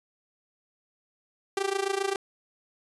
sawtooth tone with amplitude modulation, 392 Hz, G4, in tune, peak -19 dBFS, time 1.57-2.16 s, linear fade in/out 2 ms, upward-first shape sine, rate 27.5 Hz, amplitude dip 85%, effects resampled to 24000 Hz

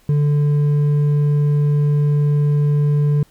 sine tone with hard clipping, 146.5 Hz, D3, 4 cents flat, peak -14 dBFS, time 0.09-3.23 s, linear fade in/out 2 ms, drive 4 dB, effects pink hiss -55 dBFS RMS until 3.3 s

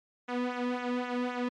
sawtooth tone with flanger, 246.9 Hz, B3, in tune, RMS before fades -32 dBFS, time 0.28-1.49 s, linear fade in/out 10 ms, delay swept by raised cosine 0.21 to 1.41 ms, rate 3.8 Hz, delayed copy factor -0.75, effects low-pass 3000 Hz 12 dB/octave + MP3 64 kbps

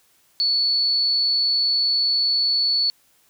sine tone, 4435 Hz, C#8, in tune, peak -17 dBFS, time 0.4-2.9 s, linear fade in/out 0 ms, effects white hiss -60 dBFS RMS until 3.29 s

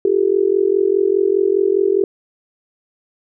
sine tone with amplitude modulation, 393 Hz, G4, 4 cents sharp, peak -8 dBFS, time 0.05-2.04 s, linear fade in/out 2 ms, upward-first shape sine, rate 44.9 Hz, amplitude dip 95%, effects none

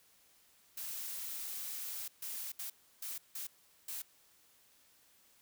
blue noise bursts at uneven times, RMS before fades -42 dBFS, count 6, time 0.77-2.08 / 2.22-2.52 / 2.59-2.7 / 3.02-3.18 / 3.35-3.47 / 3.88-4.02 s, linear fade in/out 5 ms, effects white hiss -67 dBFS RMS until 5.41 s

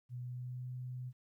sine tone with pitch glide, 123.6 to 126.05 Hz, B2 to B2, +2 to +36 cents, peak -40 dBFS, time 0.09-1.13 s, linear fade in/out 50 ms, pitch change +34 cents, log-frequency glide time 0.2-0.68 s, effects 13-bit

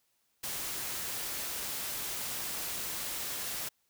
white noise, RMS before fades -37 dBFS, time 0.43-3.69 s, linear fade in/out 10 ms, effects white hiss -75 dBFS RMS until 3.89 s

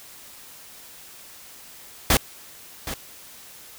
pink noise with echo, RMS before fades -17 dBFS, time 2.1-2.17 s, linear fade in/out 2 ms, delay 770 ms, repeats 1, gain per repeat -13 dB, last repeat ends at 2.94 s, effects white hiss -45 dBFS RMS until 3.78 s

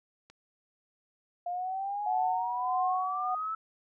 click, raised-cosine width 0.2 ms, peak -35 dBFS, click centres 0.3 s
sine exponential sweep, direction up, 698.5 to 1318.5 Hz, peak -31 dBFS, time 1.46-3.55 s, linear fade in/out 5 ms
sine tone with tremolo, 740 Hz, F#5, in tune, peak -26 dBFS, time 2.06-3.35 s, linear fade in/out 5 ms, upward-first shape sine, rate 1.6 Hz, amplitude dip 65%
effects none

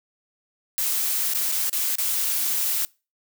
blue noise with dropouts, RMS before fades -24 dBFS, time 0.78-2.85 s, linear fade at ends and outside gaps 0 ms, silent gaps 1.336-1.348 / 1.517-1.522 / 1.696-1.729 / 1.955-1.984 s, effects noise-tail reverb RT60 0.3 s tail -24 dB re dry

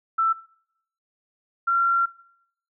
sine tone pair in turn, 1330 / 1371.3 Hz, E6 / F6, +15 / -32 cents, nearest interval minor second, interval 53 cents, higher second, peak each -18 dBFS, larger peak neither, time 0.18-0.33 / 1.67-2.06 s, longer second, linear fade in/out 10 ms, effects noise-tail reverb RT60 0.7 s tail -20 dB re dry

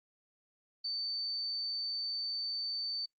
sine tone, 4555 Hz, C#8, 46 cents sharp, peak -34 dBFS, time 0.84-3.06 s, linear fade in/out 10 ms, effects noise-tail reverb RT60 0.1 s tail -26 dB re dry + Opus 48 kbps

